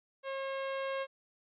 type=tone with level ramp; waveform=sawtooth; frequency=540 Hz; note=C#5; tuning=45 cents flat; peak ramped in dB=-32 to -29 dBFS; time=0.23-1.07 s; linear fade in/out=50 ms; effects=resampled to 8000 Hz